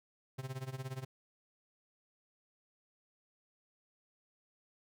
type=tone with tremolo; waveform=45% pulse; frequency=131.4 Hz; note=C3; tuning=8 cents sharp; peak=-37 dBFS; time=0.38-1.05 s; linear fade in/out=10 ms; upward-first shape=sine; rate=17 Hz; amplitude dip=85%; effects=none